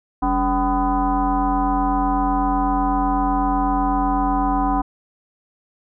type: tone with frequency modulation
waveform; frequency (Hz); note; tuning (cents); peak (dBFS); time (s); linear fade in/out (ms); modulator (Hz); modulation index
sine; 524; C5; +2; -16; 0.22-4.82; 10; 240; 2.3
effects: none